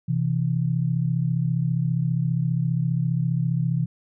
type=tone pair together; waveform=sine; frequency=128.8 / 163.7 Hz; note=C3 / E3; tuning=-27 / -12 cents; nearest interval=major third; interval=415 cents; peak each=-23 dBFS; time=0.08-3.86 s; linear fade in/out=10 ms; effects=none